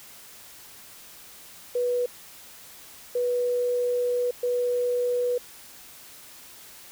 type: tone bursts at uneven times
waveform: sine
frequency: 490 Hz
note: B4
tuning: 14 cents flat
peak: -22 dBFS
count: 3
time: 1.75-2.06 / 3.15-4.31 / 4.43-5.38 s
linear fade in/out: 5 ms
effects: white hiss -47 dBFS RMS until 6.91 s